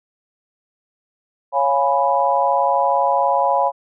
sine chord, C# dominant seventh, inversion none, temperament equal, 554.4 / 698.5 / 830.6 / 987.8 Hz, C#5 / E#5 / G#5 / B5, 0 / 0 / 0 / 0 cents, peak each -20 / -21 / -19 / -19 dBFS, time 1.52-3.72 s, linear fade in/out 50 ms, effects none

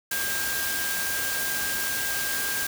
sine tone in noise, 1601 Hz, G6, 36 cents sharp, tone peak -30 dBFS, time 0.11-2.67 s, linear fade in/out 5 ms, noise white, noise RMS -29 dBFS, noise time 0.11-2.67 s, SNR -4 dB, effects none

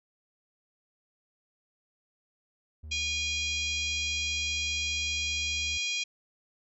triangle tone, 77.1 Hz, D#2, 15 cents flat, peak -38 dBFS, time 2.83-5.78 s, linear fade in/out 10 ms
harmonic tone, 815 Hz, G#5, 33 cents flat, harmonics 3 / 4 / 5 / 6 / 7 / 8 / 9, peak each -32 / -34 / -39 / -41 / -39 / -43 / -46 dBFS, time 2.91-6.04 s, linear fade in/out 10 ms
effects none

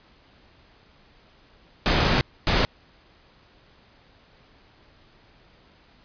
pink noise bursts at uneven times, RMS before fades -20 dBFS, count 2, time 1.86-2.21 / 2.47-2.65 s, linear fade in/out 0 ms, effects pink hiss -56 dBFS RMS until 6.04 s + resampled to 11025 Hz

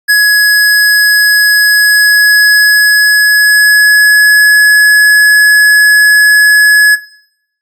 square tone with pitch glide, 1681 to 1693.7 Hz, G#6 to G#6, +20 to +34 cents, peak -4 dBFS, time 0.08-6.96 s, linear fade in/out 20 ms, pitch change +14 cents, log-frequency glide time 1.62-4.49 s, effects noise-tail reverb RT60 0.7 s tail -17 dB re dry + resampled to 32000 Hz

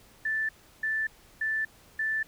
sine tone bursts, 1761 Hz, A6, 1 cent sharp, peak -26 dBFS, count 4, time 0.25-2.23 s, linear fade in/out 5 ms, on 240 ms, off 340 ms, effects pink hiss -57 dBFS RMS until 2.27 s

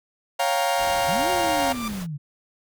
40% pulse chord, G half-diminished seventh, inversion second, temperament equal with one note detuned, 554.4 / 701.7 / 784 / 932.3 Hz, Db5 / F5 / G5 / Bb5, 0 / +8 / 0 / 0 cents, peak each -26 / -23 / -28 / -26 dBFS, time 0.39-1.73 s, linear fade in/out 10 ms
pink noise, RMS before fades -37 dBFS, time 0.77-2.07 s, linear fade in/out 50 ms
sine linear two-way sweep, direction up then down, 128.6 to 370 to 136.8 Hz, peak -28 dBFS, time 1.07-2.18 s, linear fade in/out 20 ms, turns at 1.3 s
sawtooth tone with exponential growth, 1181 Hz, D6, 9 cents sharp, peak -23 dBFS, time 1.42-1.88 s, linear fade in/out 1 ms, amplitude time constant 98 ms
effects none

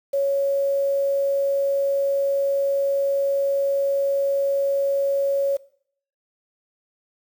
sine tone with quantisation, 555 Hz, C#5, 2 cents sharp, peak -18 dBFS, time 0.13-5.57 s, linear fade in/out 10 ms, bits 7, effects noise-tail reverb RT60 0.6 s tail -20 dB re dry

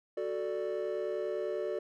triangle chord, D major, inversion first, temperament equal, 370 / 440 / 587.3 Hz, F#4 / A4 / D5, 0 / 0 / 0 cents, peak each -34 dBFS, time 0.17-1.79 s, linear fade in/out 5 ms, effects tanh soft clip ceiling -23 dBFS

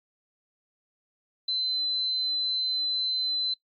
sine tone, 4051 Hz, B7, 43 cents sharp, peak -25 dBFS, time 1.48-3.54 s, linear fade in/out 5 ms, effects noise-tail reverb RT60 0.1 s tail -21 dB re dry + AAC 48 kbps

